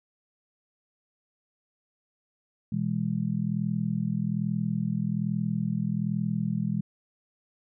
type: chord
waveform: sine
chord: E major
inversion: second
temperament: just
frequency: 123.61 / 164.81 / 206 Hz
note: B2 / E3 / G#3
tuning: +2 / 0 / -14 cents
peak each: -32 / -29 / -29 dBFS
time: 2.72-6.81 s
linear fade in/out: 5 ms
effects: none